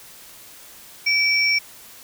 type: tone pair together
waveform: sine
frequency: 2309 / 5492 Hz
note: D7 / F8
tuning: -30 / -30 cents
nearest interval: octave + minor third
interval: 1500 cents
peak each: -17 / -22 dBFS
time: 1.06-1.59 s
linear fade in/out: 10 ms
effects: white hiss -44 dBFS RMS until 2.03 s